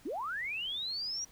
sine linear sweep, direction up, 228.6 to 5800 Hz, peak -34 dBFS, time 0.05-1.25 s, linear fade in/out 10 ms, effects pink hiss -60 dBFS RMS until 1.31 s

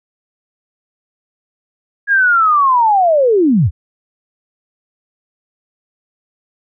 sine linear sweep, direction down, 1661.2 to 61.74 Hz, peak -8 dBFS, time 2.07-3.71 s, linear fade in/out 50 ms, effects none

